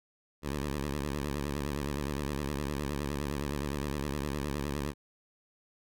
10% pulse tone with vibrato, 71.5 Hz, D2, 46 cents flat, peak -24 dBFS, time 0.42-4.94 s, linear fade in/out 50 ms, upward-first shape sine, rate 9.7 Hz, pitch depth 110 cents each way, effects none

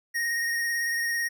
square tone with vibrato, 1864.7 Hz, A#6, in tune, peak -26 dBFS, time 0.14-1.29 s, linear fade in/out 20 ms, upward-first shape sine, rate 18 Hz, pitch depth 18 cents each way, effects none

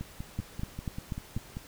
two click trains, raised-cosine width 5 ms, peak -24 / -20 dBFS, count 9 / 5, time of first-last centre 0.01-1.569 / 0.39-1.366 s, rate 5.13 / 4.1 Hz, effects pink hiss -51 dBFS RMS until 1.67 s

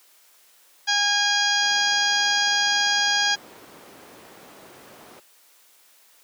harmonic tone, 818 Hz, G#5, 26 cents flat, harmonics 1 / 2 / 3 / 4 / 5 / 6 / 7 / 8, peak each -27 / -23 / -33 / -25 / -33 / -25 / -32 / -31 dBFS, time 0.87-3.36 s, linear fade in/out 20 ms
brown noise, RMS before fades -35 dBFS, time 1.62-5.2 s, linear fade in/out 10 ms
effects white hiss -56 dBFS RMS until 6.23 s + high-pass 400 Hz 12 dB/octave

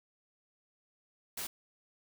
white noise, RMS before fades -39 dBFS, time 1.37-1.47 s, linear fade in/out 5 ms, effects none

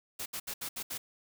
white noise bursts at uneven times, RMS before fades -38 dBFS, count 6, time 0.19-0.26 / 0.33-0.4 / 0.47-0.54 / 0.61-0.69 / 0.76-0.83 / 0.9-0.98 s, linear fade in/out 10 ms, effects none

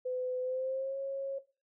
sine tone with pitch glide, 506 to 545.5 Hz, B4 to C#5, +42 to -28 cents, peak -32 dBFS, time 0.05-1.39 s, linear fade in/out 10 ms, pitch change +130 cents, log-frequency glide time 0.41-0.98 s, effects noise-tail reverb RT60 0.3 s tail -17 dB re dry

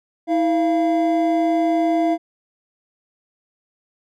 triangle tone pair together, 323.5 / 686.1 Hz, E4 / F5, -32 / -31 cents, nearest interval octave + minor second, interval 1301 cents, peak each -16 / -17 dBFS, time 0.27-2.18 s, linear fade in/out 50 ms, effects none

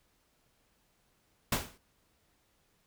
pink noise with exponential decay, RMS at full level -26 dBFS, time 1.52-1.78 s, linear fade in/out 5 ms, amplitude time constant 55 ms, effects pink hiss -72 dBFS RMS until 2.86 s

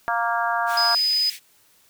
harmonic tone, 233.1 Hz, A#3, in tune, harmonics 3 / 4 / 5 / 6 / 7, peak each -25 / -26 / -27 / -28 / -28 dBFS, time 0.08-0.95 s, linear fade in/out 0 ms
pink high-pass noise, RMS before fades -37 dBFS, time 0.66-1.4 s, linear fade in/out 50 ms, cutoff 1900 Hz, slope 48 dB/octave
sine tone, 5000 Hz, D#8, 8 cents sharp, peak -18 dBFS, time 0.77-1.3 s, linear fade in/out 5 ms
effects white hiss -58 dBFS RMS until 1.89 s

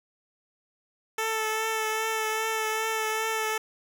10% pulse tone with vibrato, 440 Hz, A4, in tune, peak -18 dBFS, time 1.18-3.58 s, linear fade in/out 5 ms, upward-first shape triangle, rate 2.5 Hz, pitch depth 23 cents each way, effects none

